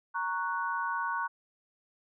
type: chord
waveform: sine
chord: F# major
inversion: first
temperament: equal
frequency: 932.3 / 1108.7 / 1480 Hz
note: A#5 / C#6 / F#6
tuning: 0 / 0 / 0 cents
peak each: -34 dBFS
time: 0.14-1.28 s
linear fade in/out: 20 ms
effects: none